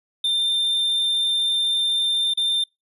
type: tone with dropouts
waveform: triangle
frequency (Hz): 3592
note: A7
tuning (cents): +35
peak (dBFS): -17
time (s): 0.24-2.64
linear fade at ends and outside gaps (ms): 5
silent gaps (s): 2.338-2.373
effects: noise-tail reverb RT60 0.2 s tail -25 dB re dry + resampled to 32000 Hz

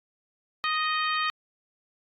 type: harmonic tone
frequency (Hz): 622.3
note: D#5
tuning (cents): 0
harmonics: 2 / 3 / 4 / 5 / 6 / 7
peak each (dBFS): -27 / -31 / -33 / -35 / -37 / -38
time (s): 0.64-1.3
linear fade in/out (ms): 0
effects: AAC 64 kbps

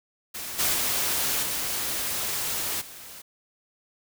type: noise with level steps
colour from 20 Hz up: white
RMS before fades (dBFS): -35 / -24 / -26 / -29 / -43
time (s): 0.34-3.22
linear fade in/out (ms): 10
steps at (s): 0.58 / 0.73 / 1.42 / 2.8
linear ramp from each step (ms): 20
effects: none

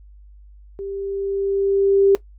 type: tone with level ramp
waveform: sine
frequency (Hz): 394.3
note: G4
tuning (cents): +10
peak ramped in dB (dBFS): -27 to -10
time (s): 0.79-2.15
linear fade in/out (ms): 0
effects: noise-tail reverb RT60 0.1 s tail -17 dB re dry + added 50 Hz sine -42 dBFS peak until 2.38 s

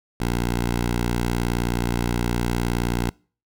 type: tone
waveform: 10% pulse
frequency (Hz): 59.2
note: A#1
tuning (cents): +27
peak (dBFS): -13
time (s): 0.2-3.1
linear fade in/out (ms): 5
effects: noise-tail reverb RT60 0.4 s tail -25 dB re dry

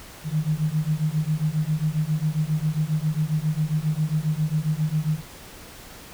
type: beating tone pair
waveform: sine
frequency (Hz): 151 / 158.4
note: D3 / D#3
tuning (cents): +48 / +31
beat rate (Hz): 7.4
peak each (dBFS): -24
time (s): 0.24-5.22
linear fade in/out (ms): 50
effects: pink hiss -43 dBFS RMS until 6.13 s

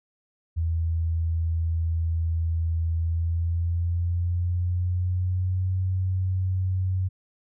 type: tone with pitch glide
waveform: sine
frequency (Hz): 82.41 to 93.04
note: E2 to F#2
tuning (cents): 0 to +10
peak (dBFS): -22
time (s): 0.56-7.09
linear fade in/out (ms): 20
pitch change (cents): +210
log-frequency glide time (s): 2.96-5.73
effects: none

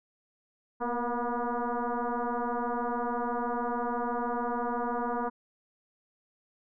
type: tone with frequency modulation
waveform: sine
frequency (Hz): 246.9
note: B3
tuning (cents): 0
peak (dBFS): -28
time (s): 0.8-5.3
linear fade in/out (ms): 20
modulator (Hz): 240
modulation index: 4.3
effects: none

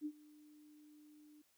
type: tone with ADSR envelope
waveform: sine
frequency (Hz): 300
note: D4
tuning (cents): +37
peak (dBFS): -37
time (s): 0.01-1.42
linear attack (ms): 46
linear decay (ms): 61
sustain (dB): -22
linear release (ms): 7
effects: white hiss -75 dBFS RMS until 1.57 s

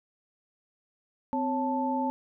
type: tone cluster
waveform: sine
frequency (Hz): 258.3 / 552 / 879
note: C4 / C#5 / A5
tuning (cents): -22 / -7 / -2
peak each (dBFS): -29 / -35 / -29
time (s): 1.33-2.1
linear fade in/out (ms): 0
effects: none

